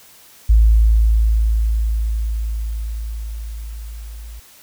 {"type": "tone with level ramp", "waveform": "sine", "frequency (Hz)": 54.9, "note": "A1", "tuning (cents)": -3, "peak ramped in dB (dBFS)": [-6, -31], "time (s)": [0.49, 4.4], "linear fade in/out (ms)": 10, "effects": ["tanh soft clip ceiling -2 dBFS", "white hiss -46 dBFS RMS until 4.62 s"]}